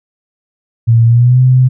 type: tone with pitch glide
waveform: sine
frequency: 115.4 to 128.04 Hz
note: A#2 to C3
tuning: -17 to -37 cents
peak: -4 dBFS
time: 0.87-1.69 s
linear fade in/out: 20 ms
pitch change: +180 cents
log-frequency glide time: 1.06-1.4 s
effects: none